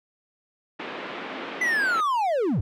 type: band-pass noise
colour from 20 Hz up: pink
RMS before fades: -35 dBFS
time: 0.79-2.01 s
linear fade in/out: 10 ms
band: 240 to 3100 Hz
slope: 24 dB/octave
type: linear sweep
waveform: triangle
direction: down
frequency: 2030 to 73.5 Hz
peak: -19 dBFS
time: 1.61-2.61 s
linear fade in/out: 5 ms
effects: none